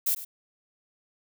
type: noise with echo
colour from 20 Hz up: violet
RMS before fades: -25 dBFS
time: 0.06-0.15 s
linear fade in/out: 10 ms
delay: 100 ms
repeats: 1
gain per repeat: -14 dB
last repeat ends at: 0.25 s
effects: none